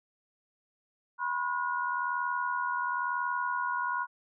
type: tone cluster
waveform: sine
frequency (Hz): 982 / 1063 / 1444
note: B5 / C6 / F#6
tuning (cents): -10 / +27 / -43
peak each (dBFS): -32 / -35 / -33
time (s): 1.18-4.07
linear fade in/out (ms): 50
effects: none